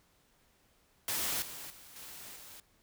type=noise with level steps; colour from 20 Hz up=white; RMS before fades=-34 / -45 / -54 / -48 / -51 dBFS; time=1.08-2.6 s; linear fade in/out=2 ms; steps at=1.42 / 1.7 / 1.96 / 2.36 s; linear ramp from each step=2 ms; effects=pink hiss -69 dBFS RMS until 2.82 s